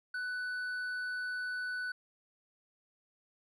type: tone with hard clipping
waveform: sine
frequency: 1491 Hz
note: F#6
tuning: 13 cents sharp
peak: -36 dBFS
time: 0.14-1.92 s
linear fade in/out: 5 ms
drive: 4 dB
effects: none